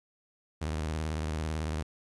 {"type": "tone with vibrato", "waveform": "sawtooth", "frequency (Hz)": 77.78, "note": "D#2", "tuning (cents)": 0, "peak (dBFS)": -27, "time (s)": [0.61, 1.83], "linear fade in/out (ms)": 10, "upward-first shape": "sine", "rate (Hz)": 18, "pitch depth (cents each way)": 140, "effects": ["resampled to 24000 Hz", "11-bit"]}